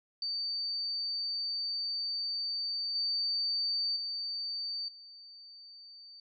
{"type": "tone with level steps", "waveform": "sine", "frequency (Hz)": 4594, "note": "D8", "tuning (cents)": -39, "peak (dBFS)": [-32, -29, -34, -49], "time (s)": [0.22, 6.2], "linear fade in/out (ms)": 2, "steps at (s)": [2.95, 3.96, 4.88], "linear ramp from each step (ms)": 5, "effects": []}